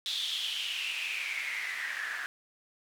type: noise with band-pass filter sweep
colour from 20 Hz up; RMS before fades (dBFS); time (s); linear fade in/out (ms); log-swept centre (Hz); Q
white; -35; 0.06-2.26; 0; 3700 to 1600; 7.5
effects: none